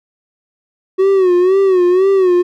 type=tone with vibrato; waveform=triangle; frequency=372.6 Hz; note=F#4; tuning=12 cents sharp; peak=-6 dBFS; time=0.98-2.43 s; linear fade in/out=20 ms; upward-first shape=sine; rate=2 Hz; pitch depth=92 cents each way; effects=none